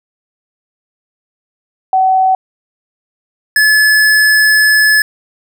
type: tone pair in turn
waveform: sine / square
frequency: 756 / 1718.4 Hz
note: F#5 / A6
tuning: +37 / -41 cents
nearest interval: octave + major second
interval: 1422 cents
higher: second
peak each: -7 dBFS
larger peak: neither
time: 1.93-2.35 / 3.56-5.02 s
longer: second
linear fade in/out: 2 ms
effects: none